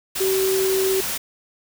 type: tone in noise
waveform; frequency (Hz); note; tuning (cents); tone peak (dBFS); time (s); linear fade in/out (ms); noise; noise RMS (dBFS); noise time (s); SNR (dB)
sine; 381.9; G4; -45; -18; 0.2-1.01; 10; white; -26; 0.15-1.18; +5
effects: none